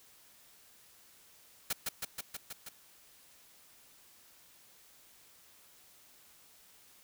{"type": "noise with echo", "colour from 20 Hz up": "white", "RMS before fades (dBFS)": -33, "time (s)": [1.7, 1.73], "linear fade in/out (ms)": 5, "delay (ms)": 160, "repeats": 6, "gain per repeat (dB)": -2, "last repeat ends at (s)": 2.69, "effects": ["white hiss -61 dBFS RMS until 7.03 s"]}